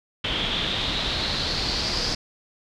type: noise with low-pass filter sweep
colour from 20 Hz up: pink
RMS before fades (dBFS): -26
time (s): 0.24-2.15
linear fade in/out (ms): 5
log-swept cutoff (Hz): 3200 to 5000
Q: 6.2
effects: none